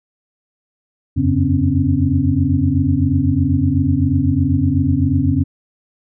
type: tone cluster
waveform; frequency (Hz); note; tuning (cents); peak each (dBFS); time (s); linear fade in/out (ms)
sine; 86.9 / 94.9 / 138.9 / 255.8 / 278.8; F2 / F#2 / C#3 / C4 / C#4; -8 / +44 / +4 / -39 / +10; -19; 1.16-5.44; 20
effects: none